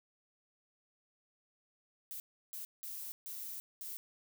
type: noise bursts at uneven times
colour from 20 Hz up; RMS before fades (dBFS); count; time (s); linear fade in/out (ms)
violet; -44; 5; 2.11-2.2 / 2.53-2.65 / 2.83-3.12 / 3.26-3.6 / 3.81-3.97; 0
effects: none